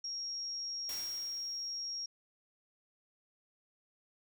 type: tone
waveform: sine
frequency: 5588 Hz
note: F8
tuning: in tune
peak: -37 dBFS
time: 0.04-2.06 s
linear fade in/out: 5 ms
type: noise with exponential decay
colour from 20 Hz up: white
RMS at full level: -44 dBFS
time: 0.89-2.04 s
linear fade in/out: 1 ms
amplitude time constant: 250 ms
effects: none